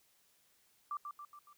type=tone with echo; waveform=sine; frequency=1174.7 Hz; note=D6; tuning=in tune; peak=-36 dBFS; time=0.91-0.97 s; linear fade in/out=2 ms; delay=140 ms; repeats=4; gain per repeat=-5 dB; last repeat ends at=1.53 s; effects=white hiss -71 dBFS RMS until 1.57 s